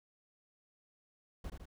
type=noise with echo; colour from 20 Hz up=brown; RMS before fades=-42 dBFS; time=1.44-1.5 s; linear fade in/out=5 ms; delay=78 ms; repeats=2; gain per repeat=-4 dB; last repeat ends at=1.656 s; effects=none